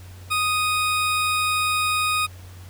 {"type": "tone", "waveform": "20% pulse", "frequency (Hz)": 1244.5, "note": "D#6", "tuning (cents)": 0, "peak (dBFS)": -15, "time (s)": [0.3, 2.27], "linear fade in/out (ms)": 20, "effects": ["added 91 Hz sine -39 dBFS peak until 2.69 s", "pink hiss -49 dBFS RMS until 2.69 s"]}